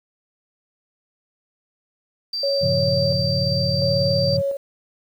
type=tone; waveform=sine; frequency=4679 Hz; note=D8; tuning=7 cents flat; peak=-23 dBFS; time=2.33-4.37 s; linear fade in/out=5 ms
type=tone with tremolo; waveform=sine; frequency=554.4 Hz; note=C#5; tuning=in tune; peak=-19 dBFS; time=2.43-4.57 s; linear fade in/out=5 ms; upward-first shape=square; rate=0.72 Hz; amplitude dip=45%
type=chord; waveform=sine; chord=G half-diminished seventh; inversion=none; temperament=equal; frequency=98 / 116.54 / 138.59 / 174.61 Hz; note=G2 / Bb2 / Db3 / F3; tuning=0 / 0 / 0 / 0 cents; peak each=-26 / -29 / -24 / -26 dBFS; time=2.61-4.42 s; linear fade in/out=20 ms
effects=tanh soft clip ceiling -4 dBFS + 8-bit